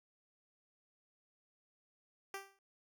10% pulse tone with exponential decay, 392 Hz, G4, in tune, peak -31 dBFS, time 2.34-2.59 s, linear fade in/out 2 ms, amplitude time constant 54 ms, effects none

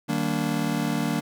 square chord, Eb major seventh, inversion none, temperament just, 155.56 / 194.45 / 233.3 / 291.7 Hz, Eb3 / G3 / Bb3 / D4, 0 / -14 / +2 / -12 cents, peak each -30 / -31 / -29 / -30 dBFS, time 0.08-1.21 s, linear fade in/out 20 ms, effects none

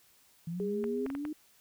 sine linear sweep, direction up, 162.1 to 309.8 Hz, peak -34 dBFS, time 0.47-1.33 s, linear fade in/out 5 ms
sine tone, 409.7 Hz, G#4, 24 cents flat, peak -32 dBFS, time 0.6-1.06 s, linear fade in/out 0 ms
clicks, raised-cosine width 0.5 ms, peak -27 dBFS, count 5, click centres 0.841 / 1.064 / 1.102 / 1.151 / 1.252 s
effects white hiss -64 dBFS RMS until 1.6 s

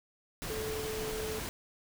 sine tone in noise, 435.7 Hz, A4, 17 cents flat, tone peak -36 dBFS, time 0.5-1.39 s, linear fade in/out 0 ms, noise pink, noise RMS -39 dBFS, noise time 0.42-1.49 s, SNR 0 dB, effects none

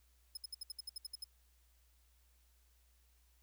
sawtooth tone bursts, 5130 Hz, E8, 48 cents flat, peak -39 dBFS, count 11, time 0.35-1.242 s, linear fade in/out 5 ms, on 22 ms, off 65 ms, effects added 60 Hz sine -68 dBFS peak until 3.42 s + white hiss -75 dBFS RMS until 3.42 s

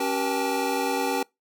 square tone cluster, 273.9 / 386.4 / 480.2 / 793 / 872 Hz, C#4 / G4 / B4 / G5 / A5, -21 / -25 / -49 / +20 / -16 cents, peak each -31 dBFS, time 0-1.23 s, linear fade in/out 5 ms, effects noise-tail reverb RT60 0.2 s tail -25 dB re dry

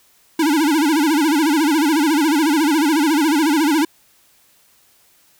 square tone with vibrato, 304.3 Hz, D#4, 38 cents flat, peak -14 dBFS, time 0.39-3.85 s, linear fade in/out 5 ms, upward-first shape sine, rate 14 Hz, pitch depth 150 cents each way, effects white hiss -55 dBFS RMS until 5.39 s

